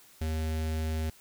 square tone with notch filter, 79 Hz, D#2, 27 cents sharp, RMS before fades -31 dBFS, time 0.21-1.1 s, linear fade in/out 5 ms, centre 1100 Hz, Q 2, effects white hiss -57 dBFS RMS until 1.2 s

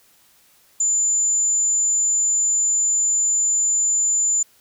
sine tone, 7080 Hz, A8, 10 cents sharp, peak -16 dBFS, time 0.8-4.43 s, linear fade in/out 5 ms, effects white hiss -56 dBFS RMS until 4.6 s

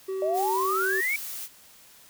triangle tone, 381.9 Hz, G4, 45 cents flat, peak -26 dBFS, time 0.08-1.01 s, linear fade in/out 10 ms
sine exponential sweep, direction up, 590 to 2318 Hz, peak -24 dBFS, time 0.22-1.16 s, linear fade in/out 2 ms
blue noise, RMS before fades -36 dBFS, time 0.33-1.49 s, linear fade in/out 50 ms
effects white hiss -53 dBFS RMS until 2.09 s

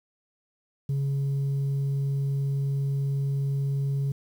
sine tone, 138.59 Hz, C#3, in tune, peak -21 dBFS, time 0.89-4.12 s, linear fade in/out 5 ms, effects tanh soft clip ceiling -23 dBFS + 9-bit

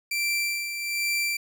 sawtooth tone with tremolo, 2349 Hz, D7, in tune, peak -20 dBFS, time 0.11-1.37 s, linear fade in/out 5 ms, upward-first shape sine, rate 1.2 Hz, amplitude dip 55%, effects none

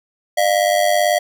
square ring-modulated tone, 653 Hz, E5, 17 cents flat, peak -11 dBFS, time 0.37-1.19 s, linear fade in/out 10 ms, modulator 49.1 Hz, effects none

